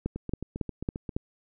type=two click trains; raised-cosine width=3 ms; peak=-21 / -15 dBFS; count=8 / 5; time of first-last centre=0.16-1.092 / 0.06-1.165 s; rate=7.51 / 3.62 Hz; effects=none